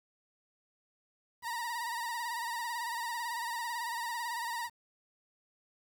30% pulse tone with vibrato, 941 Hz, A#5, 16 cents sharp, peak -32 dBFS, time 1.42-4.7 s, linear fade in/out 50 ms, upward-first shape sine, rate 18 Hz, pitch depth 65 cents each way, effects 10-bit

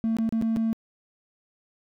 triangle tone with dropouts, 224.8 Hz, A3, 37 cents sharp, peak -19 dBFS, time 0.04-0.73 s, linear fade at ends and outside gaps 0 ms, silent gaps 0.168-0.186 / 0.291-0.325 / 0.414-0.423 / 0.562-0.569 s, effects tanh soft clip ceiling -17 dBFS

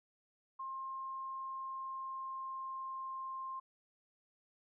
sine tone with pitch glide, 1063 to 1056.3 Hz, C6 to C6, +27 to +16 cents, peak -40 dBFS, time 0.59-3.6 s, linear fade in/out 10 ms, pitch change -11 cents, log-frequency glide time 1.4-3.48 s, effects none

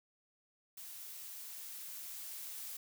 blue noise with level ramp, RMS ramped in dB -49 to -45 dBFS, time 0.77-2.77 s, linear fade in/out 5 ms, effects none

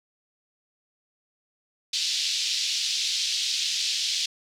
white band-pass noise, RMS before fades -27 dBFS, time 1.93-4.26 s, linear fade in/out 5 ms, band 3100 to 5300 Hz, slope 24 dB/octave, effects none

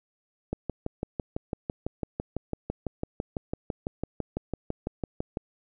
click train, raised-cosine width 2 ms, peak -16 dBFS, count 30, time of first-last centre 0.53-5.371 s, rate 5.99 Hz, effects none

